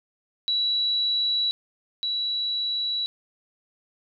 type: tone pair in turn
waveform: sine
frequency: 3922 / 3922 Hz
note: B7 / B7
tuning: -13 / -13 cents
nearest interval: unison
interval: 0 cents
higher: neither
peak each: -21 / -24 dBFS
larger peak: first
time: 0.48-1.51 / 2.03-3.06 s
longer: neither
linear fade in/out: 0 ms
effects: none

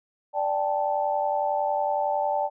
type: chord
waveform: sine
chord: D suspended fourth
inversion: none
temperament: equal with one note detuned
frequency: 587.3 / 784 / 874.9 Hz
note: D5 / G5 / A5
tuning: 0 / 0 / -10 cents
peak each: -27 dBFS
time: 0.33-2.5 s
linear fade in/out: 50 ms
effects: none

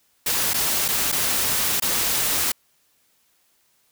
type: noise with dropouts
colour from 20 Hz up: white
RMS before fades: -22 dBFS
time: 0.26-2.52 s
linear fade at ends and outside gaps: 5 ms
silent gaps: 0.535-0.541 / 0.882-0.885 / 1.118-1.124 / 1.8-1.821 s
effects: white hiss -64 dBFS RMS until 3.91 s

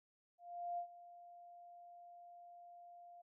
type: tone with ADSR envelope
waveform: sine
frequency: 698.5 Hz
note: F5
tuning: in tune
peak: -38 dBFS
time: 0.38-3.22 s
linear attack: 400 ms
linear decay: 89 ms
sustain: -17 dB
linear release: 11 ms
effects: none

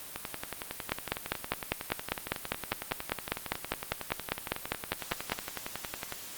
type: two click trains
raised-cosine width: 0.3 ms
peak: -18 / -10 dBFS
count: 66 / 23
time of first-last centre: 0.16-6.123 / 0.92-5.32 s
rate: 10.9 / 5 Hz
effects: white hiss -44 dBFS RMS until 6.37 s + Opus 32 kbps

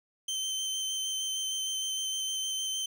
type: tone with vibrato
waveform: 25% pulse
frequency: 3101 Hz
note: G7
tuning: 19 cents flat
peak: -27 dBFS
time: 0.28-2.86 s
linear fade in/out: 5 ms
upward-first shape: square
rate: 6.5 Hz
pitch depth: 9 cents each way
effects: none

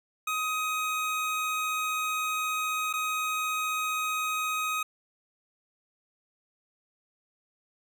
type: tone with dropouts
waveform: 25% pulse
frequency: 1257 Hz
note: D#6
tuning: 17 cents sharp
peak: -24 dBFS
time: 0.27-4.83 s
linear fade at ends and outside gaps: 5 ms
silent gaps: 2.929-2.936 s
effects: none

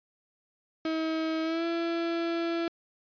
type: tone with pitch glide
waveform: 35% pulse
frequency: 320 to 335.9 Hz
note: D#4 to E4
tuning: +49 to +33 cents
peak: -26 dBFS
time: 0.85-2.68 s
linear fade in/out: 2 ms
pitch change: +84 cents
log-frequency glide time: 1.43-1.65 s
effects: resampled to 11025 Hz

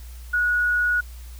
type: tone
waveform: sine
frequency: 1458 Hz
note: F#6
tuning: 26 cents flat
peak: -18 dBFS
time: 0.33-1.01 s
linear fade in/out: 10 ms
effects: added 60 Hz sine -36 dBFS peak until 1.39 s + white hiss -50 dBFS RMS until 1.39 s

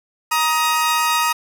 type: tone pair together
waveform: sawtooth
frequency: 942 / 1257.4 Hz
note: A#5 / D#6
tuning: +18 / +18 cents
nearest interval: perfect fourth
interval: 500 cents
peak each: -15 dBFS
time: 0.31-1.33 s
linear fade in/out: 10 ms
effects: 7-bit

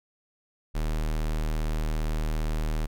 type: tone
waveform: square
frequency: 38.76 Hz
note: D#1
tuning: 6 cents flat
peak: -26 dBFS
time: 0.74-2.87 s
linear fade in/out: 20 ms
effects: none

